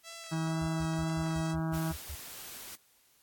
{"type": "tone with vibrato", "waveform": "5% pulse", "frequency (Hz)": 658, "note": "E5", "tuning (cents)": -3, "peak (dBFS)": -32, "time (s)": [0.03, 1.56], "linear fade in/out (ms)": 50, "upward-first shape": "sine", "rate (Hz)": 2, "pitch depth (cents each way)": 28}
{"type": "harmonic tone", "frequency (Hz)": 161.4, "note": "E3", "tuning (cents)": -36, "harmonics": [1, 2, 4, 5, 6, 7, 8, 9, 10], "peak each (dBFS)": [-31, -37, -43, -45, -47, -48, -49, -50, -51], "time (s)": [0.31, 1.93], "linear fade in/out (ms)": 20}
{"type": "tone bursts", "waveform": "sine", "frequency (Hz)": 73.42, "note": "D2", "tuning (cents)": 0, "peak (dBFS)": -38, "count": 9, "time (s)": [0.61, 2.155], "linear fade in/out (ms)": 10, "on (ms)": 65, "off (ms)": 120}
{"type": "noise", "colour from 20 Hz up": "white", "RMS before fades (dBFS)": -45, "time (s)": [1.73, 2.76], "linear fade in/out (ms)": 10}
{"effects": ["white hiss -66 dBFS RMS until 3.22 s", "AAC 64 kbps"]}